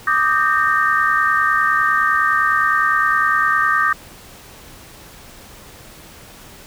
sine chord, Eb major seventh, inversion third, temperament equal with one note detuned, 1174.7 / 1244.5 / 1568 / 1835.8 Hz, D6 / Eb6 / G6 / Bb6, 0 / 0 / 0 / -27 cents, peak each -19 dBFS, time 0.07-3.93 s, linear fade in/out 5 ms, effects pink hiss -41 dBFS RMS until 6.66 s

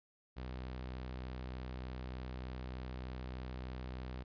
sawtooth tone, 63.3 Hz, B1, 43 cents sharp, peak -38 dBFS, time 0.36-4.24 s, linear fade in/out 20 ms, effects resampled to 11025 Hz

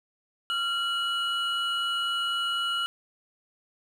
triangle tone pair together, 1380 / 2924 Hz, F6 / F#7, -21 / -21 cents, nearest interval octave + minor second, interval 1300 cents, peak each -27 dBFS, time 0.5-2.86 s, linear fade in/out 0 ms, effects none

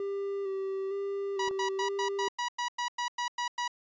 triangle tone with vibrato, 392 Hz, G4, in tune, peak -29 dBFS, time 0-2.28 s, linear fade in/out 2 ms, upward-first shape square, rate 1.1 Hz, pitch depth 23 cents each way
sawtooth tone bursts, 969 Hz, B5, 33 cents flat, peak -26 dBFS, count 12, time 1.39-3.679 s, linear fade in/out 5 ms, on 100 ms, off 99 ms
clicks, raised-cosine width 1 ms, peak -33 dBFS, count 2, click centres 1.477 / 1.511 s
effects resampled to 16000 Hz

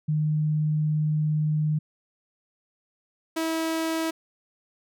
sine / sawtooth tone pair in turn, 152.9 / 324 Hz, D#3 / E4, -30 / -30 cents, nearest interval octave + minor second, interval 1300 cents, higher second, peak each -21 dBFS, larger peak neither, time 0.08-1.79 / 3.36-4.11 s, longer first, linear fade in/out 10 ms, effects none

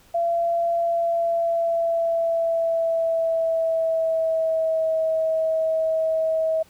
sine tone with pitch glide, 680 to 641.8 Hz, F5 to E5, -46 to -46 cents, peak -19 dBFS, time 0.14-6.63 s, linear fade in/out 10 ms, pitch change -100 cents, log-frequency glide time 0.74-4.95 s, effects pink hiss -55 dBFS RMS until 6.69 s

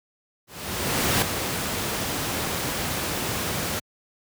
pink noise with ADSR envelope, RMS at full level -20 dBFS, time 0.47-3.8 s, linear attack 750 ms, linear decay 4 ms, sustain -7 dB, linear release 13 ms, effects high-pass 80 Hz 12 dB/octave

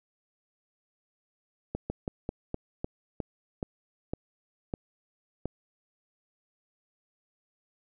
slowing click train, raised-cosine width 2 ms, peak -18 dBFS, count 11, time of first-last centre 1.75-5.456 s, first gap 150 ms, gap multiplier 1.19, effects none

